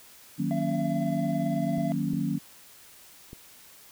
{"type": "chord", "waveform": "sine", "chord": "D# minor seventh", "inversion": "none", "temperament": "equal", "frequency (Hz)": [155.56, 185, 233.1, 277.2], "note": ["D#3", "F#3", "A#3", "C#4"], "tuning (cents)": [0, 0, 0, 0], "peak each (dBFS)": -31, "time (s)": [0.38, 2.39], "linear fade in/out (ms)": 20}
{"type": "tone with tremolo", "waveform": "triangle", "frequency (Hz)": 674, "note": "E5", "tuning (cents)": 38, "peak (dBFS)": -28, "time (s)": [0.51, 1.92], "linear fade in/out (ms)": 0, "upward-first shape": "sine", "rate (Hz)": 18, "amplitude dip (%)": 40}
{"type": "clicks", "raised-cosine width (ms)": 3, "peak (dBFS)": -29, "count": 3, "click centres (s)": [1.782, 2.134, 3.331]}
{"effects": ["white hiss -52 dBFS RMS until 3.91 s"]}